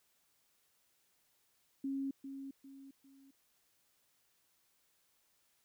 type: tone with echo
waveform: sine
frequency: 272.5 Hz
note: C#4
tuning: 29 cents flat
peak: -35 dBFS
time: 1.84-2.11 s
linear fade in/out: 5 ms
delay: 400 ms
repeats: 3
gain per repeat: -8 dB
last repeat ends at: 3.31 s
effects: white hiss -75 dBFS RMS until 5.64 s